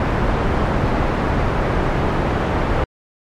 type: low-pass noise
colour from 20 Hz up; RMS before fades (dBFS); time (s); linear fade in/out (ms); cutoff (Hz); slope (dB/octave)
pink; -18; 0-2.84; 2; 1400; 12
effects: MP3 64 kbps